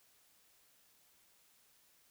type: silence
effects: white hiss -69 dBFS RMS until 2.1 s